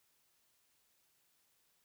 silence, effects white hiss -75 dBFS RMS until 1.84 s

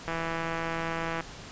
click train, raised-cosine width 0.5 ms, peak -17 dBFS, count 187, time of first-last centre 0.08-1.207 s, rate 165 Hz, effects pink hiss -44 dBFS RMS until 1.51 s + resampled to 16000 Hz

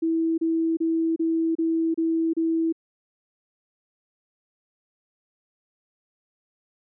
sine tone bursts, 326.8 Hz, E4, 15 cents flat, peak -20 dBFS, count 7, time 0.02-2.726 s, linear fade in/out 10 ms, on 360 ms, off 31 ms, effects none

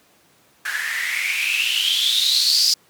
blue noise with band-pass filter sweep, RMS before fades -20 dBFS, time 0.65-2.74 s, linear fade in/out 5 ms, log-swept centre 1600 to 5000 Hz, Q 9.9, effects pink hiss -56 dBFS RMS until 2.89 s + high-pass 150 Hz 12 dB/octave

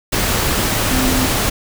sine tone in noise, 257.8 Hz, C4, 26 cents flat, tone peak -18 dBFS, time 0.91-1.27 s, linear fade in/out 10 ms, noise pink, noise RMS -17 dBFS, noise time 0.12-1.5 s, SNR -4 dB, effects none

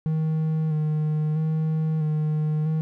triangle tone with vibrato, 155.56 Hz, D#3, in tune, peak -19 dBFS, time 0.06-2.81 s, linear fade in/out 0 ms, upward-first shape square, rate 0.77 Hz, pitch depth 24 cents each way, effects none

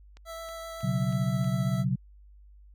click train, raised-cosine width 0.2 ms, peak -34 dBFS, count 5, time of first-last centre 0.17-1.444 s, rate 3.14 Hz
25% pulse tone with vibrato, 659.3 Hz, E5, in tune, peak -34 dBFS, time 0.25-1.85 s, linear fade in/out 50 ms, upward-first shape sine, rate 7.8 Hz, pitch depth 8 cents each way
sine chord, B suspended second, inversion none, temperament just, 123.47 / 138.9 / 185.21 Hz, B2 / C#3 / F#3, 0 / +4 / +2 cents, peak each -29 / -29 / -29 dBFS, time 0.83-1.96 s, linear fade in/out 10 ms
effects added 50 Hz sine -50 dBFS peak until 2.74 s

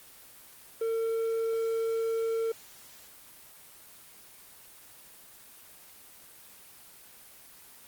triangle tone, 452.9 Hz, A#4, 50 cents flat, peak -25 dBFS, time 0.81-2.52 s, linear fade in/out 5 ms, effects white hiss -52 dBFS RMS until 7.87 s + Opus 24 kbps

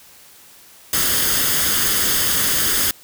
white noise with comb filter, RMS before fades -18 dBFS, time 0.93-2.91 s, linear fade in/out 2 ms, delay 0.61 ms, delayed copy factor +0.55, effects white hiss -46 dBFS RMS until 3.03 s

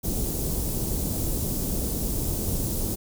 pink band-stop noise, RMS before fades -27 dBFS, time 0.03-2.96 s, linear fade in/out 20 ms, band 380 to 8600 Hz, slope 12 dB/octave, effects none

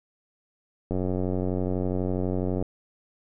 click train, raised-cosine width 2 ms, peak -15 dBFS, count 159, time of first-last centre 0.91-2.626 s, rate 92.1 Hz, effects none

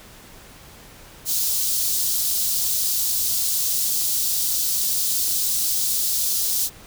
white high-pass noise, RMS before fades -22 dBFS, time 1.25-6.7 s, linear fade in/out 50 ms, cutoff 4000 Hz, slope 24 dB/octave, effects pink hiss -45 dBFS RMS until 6.86 s

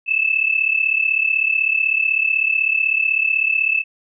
sine tone pair together, 2606 / 2642 Hz, E7 / E7, -20 / +3 cents, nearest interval unison, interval 23 cents, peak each -18 dBFS, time 0.06-3.84 s, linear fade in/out 50 ms, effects none

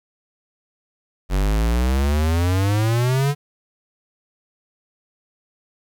square exponential sweep, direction up, 45.78 to 146.83 Hz, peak -17 dBFS, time 1.29-3.35 s, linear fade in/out 50 ms, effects 9-bit

